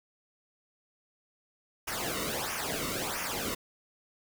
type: noise with flanger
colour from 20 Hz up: pink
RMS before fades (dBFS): -34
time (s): 1.87-3.55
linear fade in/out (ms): 10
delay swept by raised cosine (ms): 0.24 to 1.24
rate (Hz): 1.5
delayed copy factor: -0.8
effects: none